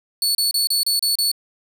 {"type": "tone bursts", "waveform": "sawtooth", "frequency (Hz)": 4435, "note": "C#8", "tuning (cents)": 0, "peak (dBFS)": -14, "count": 7, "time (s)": [0.22, 1.316], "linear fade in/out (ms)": 2, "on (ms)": 130, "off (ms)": 31, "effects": []}